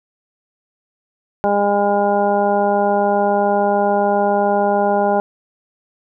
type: harmonic tone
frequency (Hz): 203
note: G#3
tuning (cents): -39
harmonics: 1 / 2 / 3 / 4 / 5 / 7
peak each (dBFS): -22 / -20 / -18 / -17 / -28 / -29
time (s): 1.44-5.2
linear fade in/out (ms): 0
effects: none